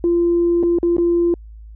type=tone with dropouts; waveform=sine; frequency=343.8 Hz; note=F4; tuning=27 cents flat; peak=-12 dBFS; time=0.04-1.34 s; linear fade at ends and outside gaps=1 ms; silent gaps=0.629-0.634 / 0.786-0.83 / 0.967-0.982 s; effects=tanh soft clip ceiling -8 dBFS + added 54 Hz sine -35 dBFS peak until 1.75 s